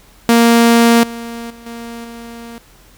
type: tone with level steps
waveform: sawtooth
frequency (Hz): 233.1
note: A#3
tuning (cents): 0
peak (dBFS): -3 / -21 / -32 / -23 / -26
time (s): 0.29-2.58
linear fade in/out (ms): 0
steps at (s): 1.03 / 1.5 / 1.66 / 2.04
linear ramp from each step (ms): 5
effects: added 44 Hz sine -47 dBFS peak until 2.97 s + pink hiss -47 dBFS RMS until 2.97 s